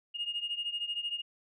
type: beating tone pair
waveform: sine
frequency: 2846 / 2859 Hz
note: F7 / F7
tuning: +32 / +40 cents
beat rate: 13 Hz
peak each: -34 / -37 dBFS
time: 0.14-1.22 s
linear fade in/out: 20 ms
effects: tanh soft clip ceiling -25 dBFS